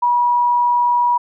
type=tone; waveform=sine; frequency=967 Hz; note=B5; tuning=37 cents flat; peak=-12 dBFS; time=0.02-1.18 s; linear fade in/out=10 ms; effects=none